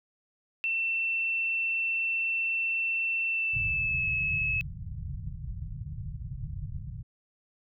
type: tone with pitch glide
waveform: sine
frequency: 2688 to 2586 Hz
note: E7 to E7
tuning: +33 to -34 cents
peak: -26 dBFS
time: 0.64-4.61 s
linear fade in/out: 0 ms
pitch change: -67 cents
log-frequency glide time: 3.27-4.09 s
type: low-pass noise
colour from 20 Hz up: white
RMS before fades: -37 dBFS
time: 3.53-7.03 s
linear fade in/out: 10 ms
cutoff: 150 Hz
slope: 48 dB/octave
effects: none